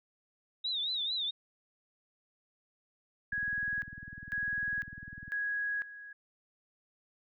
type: tone with vibrato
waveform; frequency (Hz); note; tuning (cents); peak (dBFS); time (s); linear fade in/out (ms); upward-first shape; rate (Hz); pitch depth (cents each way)
sine; 3755; A#7; +12; -31; 0.64-1.31; 10; triangle; 4.5; 150
type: tone with tremolo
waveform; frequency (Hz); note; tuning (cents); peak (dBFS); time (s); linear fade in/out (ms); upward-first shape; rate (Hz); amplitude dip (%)
sine; 1661.2; G#6; 0; -31; 3.32-6.13; 5; square; 1; 80
type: click train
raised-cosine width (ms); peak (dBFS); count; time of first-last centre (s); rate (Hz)
5; -36; 40; 3.33-5.28; 20
effects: none